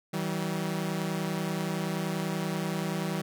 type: tone pair together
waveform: sawtooth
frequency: 160.66 / 191.1 Hz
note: E3 / G3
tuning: -44 / -44 cents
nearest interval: minor third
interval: 300 cents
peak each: -28 dBFS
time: 0.13-3.22 s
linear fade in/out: 10 ms
effects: none